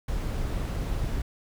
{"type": "noise", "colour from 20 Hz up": "brown", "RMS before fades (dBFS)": -29, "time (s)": [0.08, 1.22], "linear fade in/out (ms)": 5, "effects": []}